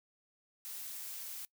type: noise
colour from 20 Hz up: blue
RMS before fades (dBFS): -44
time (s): 0.65-1.45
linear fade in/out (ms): 0
effects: noise-tail reverb RT60 0.1 s tail -22 dB re dry